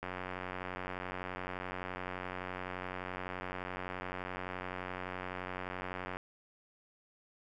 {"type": "click train", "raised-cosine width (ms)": 0.5, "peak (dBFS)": -24, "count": 564, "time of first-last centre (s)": [0.03, 6.17], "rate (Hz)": 91.7, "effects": []}